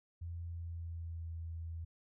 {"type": "tone with pitch glide", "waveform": "sine", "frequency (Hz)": [85, 82.58], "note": ["F2", "E2"], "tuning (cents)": [-46, 4], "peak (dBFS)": -40, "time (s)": [0.21, 1.85], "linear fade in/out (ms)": 10, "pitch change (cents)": -50, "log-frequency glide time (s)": [0.45, 1.32], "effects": []}